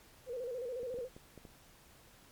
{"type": "tone with vibrato", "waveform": "sine", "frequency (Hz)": 493.9, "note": "B4", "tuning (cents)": 0, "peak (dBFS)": -37, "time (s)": [0.26, 1.09], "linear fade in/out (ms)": 50, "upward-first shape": "square", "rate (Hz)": 14, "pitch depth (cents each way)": 74}
{"type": "clicks", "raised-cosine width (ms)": 2, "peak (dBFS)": -37, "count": 6, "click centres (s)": [0.832, 0.942, 0.987, 1.165, 1.377, 1.452]}
{"effects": ["pink hiss -61 dBFS RMS until 2.31 s", "MP3 96 kbps"]}